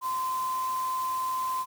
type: tone in noise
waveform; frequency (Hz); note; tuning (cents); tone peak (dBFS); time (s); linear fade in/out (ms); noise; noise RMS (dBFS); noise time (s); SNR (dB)
sine; 1033; C6; -22; -27; 0.01-1.66; 50; white; -43; 0.01-1.66; +13
effects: none